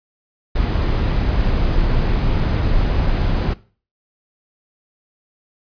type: noise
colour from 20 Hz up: brown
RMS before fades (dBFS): -17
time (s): 0.55-3.54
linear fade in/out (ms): 10
effects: noise-tail reverb RT60 0.4 s tail -19 dB re dry + resampled to 11025 Hz